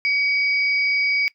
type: tone pair together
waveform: sine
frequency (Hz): 2266 / 4854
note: C#7 / D#8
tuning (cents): +37 / -44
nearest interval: octave + minor second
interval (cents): 1319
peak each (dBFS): -18 / -27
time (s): 0.05-1.28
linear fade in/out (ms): 0
effects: noise-tail reverb RT60 0.1 s tail -19 dB re dry